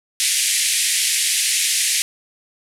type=band-pass noise; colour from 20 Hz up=white; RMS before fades=-19 dBFS; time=0.2-2.02 s; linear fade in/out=0 ms; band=1900 to 11000 Hz; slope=48 dB/octave; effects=none